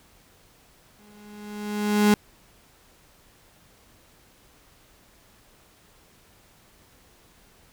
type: tone with exponential growth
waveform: 35% pulse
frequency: 208.3 Hz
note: G#3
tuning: 5 cents sharp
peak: -12 dBFS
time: 0.99-2.14 s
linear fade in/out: 2 ms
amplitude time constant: 250 ms
effects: pink hiss -57 dBFS RMS until 7.72 s